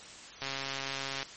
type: click train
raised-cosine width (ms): 0.2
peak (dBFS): -18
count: 111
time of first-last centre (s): 0.42-1.229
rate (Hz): 136
effects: white hiss -48 dBFS RMS until 1.36 s + MP3 32 kbps